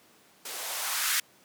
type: noise with band-pass filter sweep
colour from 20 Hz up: violet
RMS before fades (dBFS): -31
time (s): 0.45-1.2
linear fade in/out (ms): 5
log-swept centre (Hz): 400 to 1800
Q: 1.7
effects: pink hiss -59 dBFS RMS until 1.44 s + high-pass 200 Hz 12 dB/octave